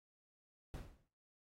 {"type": "noise with exponential decay", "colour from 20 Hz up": "brown", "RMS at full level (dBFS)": -42, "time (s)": [0.74, 1.08], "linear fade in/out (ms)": 1, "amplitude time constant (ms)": 73, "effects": ["noise-tail reverb RT60 0.5 s tail -21 dB re dry", "AAC 48 kbps"]}